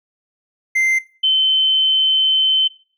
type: tone pair in turn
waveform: triangle / sine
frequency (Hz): 2083 / 3072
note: C7 / G7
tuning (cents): -8 / -36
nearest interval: perfect fifth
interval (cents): 672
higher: second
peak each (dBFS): -12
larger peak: neither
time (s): 0.75-0.99 / 1.23-2.68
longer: second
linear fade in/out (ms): 10
effects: noise-tail reverb RT60 0.4 s tail -18 dB re dry